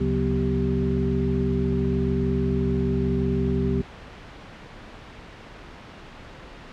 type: tone cluster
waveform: sine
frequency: 72.1 / 137.3 / 183.6 / 244.5 / 391.3 Hz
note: D2 / C#3 / F#3 / B3 / G4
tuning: -31 / -16 / -13 / -17 / -3 cents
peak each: -27 dBFS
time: 0-3.82 s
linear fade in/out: 10 ms
effects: pink hiss -42 dBFS RMS until 6.72 s + low-pass 3000 Hz 12 dB/octave